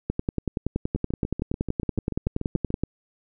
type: two click trains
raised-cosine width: 3 ms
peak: -11 / -16 dBFS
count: 30 / 13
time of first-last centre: 0.1-2.836 / 0.96-2.704 s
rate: 10.6 / 6.88 Hz
effects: none